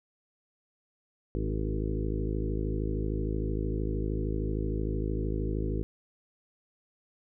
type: harmonic tone with a mistuned harmonic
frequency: 53.1 Hz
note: G#1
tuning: 39 cents sharp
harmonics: 1 / 2 / 3 / 4 / 5 / 6 / 7 / 8 / 9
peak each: -31 / -35 / -38 / -41 / -40 / -39 / -38 / -41 / -44 dBFS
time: 1.35-5.83 s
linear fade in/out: 0 ms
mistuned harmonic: 6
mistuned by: -22 cents
effects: none